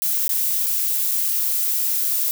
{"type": "noise with dropouts", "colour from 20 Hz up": "violet", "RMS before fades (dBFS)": -21, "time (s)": [0.02, 2.31], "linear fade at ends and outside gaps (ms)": 0, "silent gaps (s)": [[0.28, 0.292], [0.661, 0.666], [1.112, 1.116]], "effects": []}